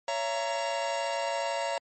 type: chord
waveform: 45% pulse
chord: A# diminished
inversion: first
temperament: just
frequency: 559.4 / 671.3 / 932.3 Hz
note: C#5 / E5 / A#5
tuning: +16 / +31 / 0 cents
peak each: -33 dBFS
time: 0.08-1.78 s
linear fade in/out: 2 ms
effects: MP3 32 kbps